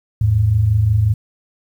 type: tone pair together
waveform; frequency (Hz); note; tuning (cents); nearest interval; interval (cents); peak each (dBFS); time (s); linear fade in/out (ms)
sine; 82 / 107.52; E2 / A2; -9 / -39; perfect fourth; 470; -19 / -12; 0.21-1.14; 5
effects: 8-bit